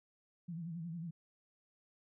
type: tone with vibrato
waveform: sine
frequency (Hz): 167.6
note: E3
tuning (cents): +29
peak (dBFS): -40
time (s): 0.48-1.11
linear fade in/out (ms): 10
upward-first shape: sine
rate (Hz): 11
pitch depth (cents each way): 91
effects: none